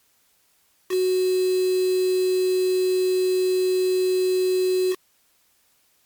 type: tone with quantisation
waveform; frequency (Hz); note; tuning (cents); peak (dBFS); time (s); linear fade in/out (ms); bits
sine; 370; F#4; 0; -18; 0.89-4.96; 50; 5
effects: white hiss -63 dBFS RMS until 6.05 s + MP3 96 kbps